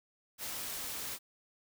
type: noise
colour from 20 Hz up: white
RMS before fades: -40 dBFS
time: 0.38-1.19 s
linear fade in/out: 50 ms
effects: none